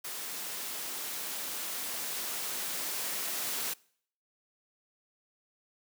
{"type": "noise with level ramp", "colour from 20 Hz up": "white", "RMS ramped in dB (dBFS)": [-39, -34], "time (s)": [0.04, 3.74], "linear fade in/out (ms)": 10, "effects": ["noise-tail reverb RT60 0.6 s tail -24 dB re dry", "high-pass 200 Hz 12 dB/octave"]}